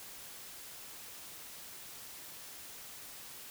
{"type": "silence", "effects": ["white hiss -49 dBFS RMS until 3.5 s"]}